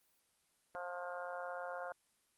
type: harmonic tone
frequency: 177.3 Hz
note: F3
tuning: 26 cents sharp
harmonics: 3 / 4 / 5 / 6 / 7 / 8 / 9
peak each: -45 / -46 / -51 / -50 / -55 / -48 / -56 dBFS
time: 0.75-1.92 s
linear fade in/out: 0 ms
effects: white hiss -75 dBFS RMS until 2.37 s + Opus 24 kbps